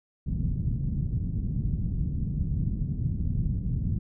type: low-pass noise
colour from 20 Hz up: white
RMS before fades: -28 dBFS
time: 0.26-3.99 s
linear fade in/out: 10 ms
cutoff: 170 Hz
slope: 24 dB/octave
effects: none